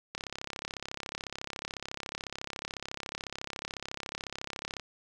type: click train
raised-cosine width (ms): 0.2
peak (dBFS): -19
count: 159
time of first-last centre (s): 0.15-4.797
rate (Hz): 34
effects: none